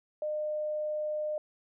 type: tone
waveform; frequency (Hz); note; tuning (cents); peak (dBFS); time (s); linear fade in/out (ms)
sine; 607; D#5; -43; -30; 0.22-1.38; 2
effects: none